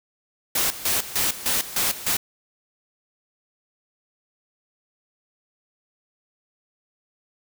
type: noise with tremolo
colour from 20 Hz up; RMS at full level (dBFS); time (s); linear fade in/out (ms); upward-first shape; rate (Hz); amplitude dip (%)
white; -22; 0.55-2.17; 5; square; 3.3; 80
effects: none